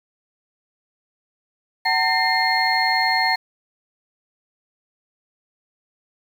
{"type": "tone cluster", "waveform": "sine", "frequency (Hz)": [752, 903, 1816, 2105, 4293], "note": ["F#5", "A5", "A#6", "C7", "C8"], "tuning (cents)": [28, 45, -46, 10, 44], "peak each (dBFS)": -23, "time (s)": [1.85, 3.36], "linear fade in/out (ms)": 10, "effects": ["7-bit"]}